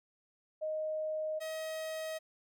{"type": "tone pair in turn", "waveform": ["sine", "45% pulse"], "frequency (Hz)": [622.3, 634.3], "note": ["D#5", "D#5"], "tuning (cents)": [0, 33], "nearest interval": "unison", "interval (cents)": 33, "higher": "second", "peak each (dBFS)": [-33, -37], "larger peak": "first", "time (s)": [[0.61, 1.4], [1.4, 2.19]], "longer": "neither", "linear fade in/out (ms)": 20, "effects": []}